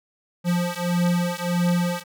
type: beating tone pair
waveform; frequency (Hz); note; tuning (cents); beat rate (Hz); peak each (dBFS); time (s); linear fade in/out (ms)
square; 174.61 / 176.21; F3 / F3; 0 / +16; 1.6; -24; 0.44-2.04; 50
effects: none